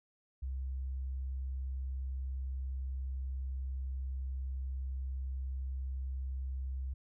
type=tone; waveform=sine; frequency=65.7 Hz; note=C2; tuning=8 cents sharp; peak=-35 dBFS; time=0.42-6.94 s; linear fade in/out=10 ms; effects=none